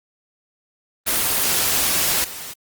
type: noise with level steps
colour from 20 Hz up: white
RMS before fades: -19 / -33 dBFS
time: 1.06-2.54 s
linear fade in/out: 20 ms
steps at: 2.24 s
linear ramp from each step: 2 ms
effects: Opus 24 kbps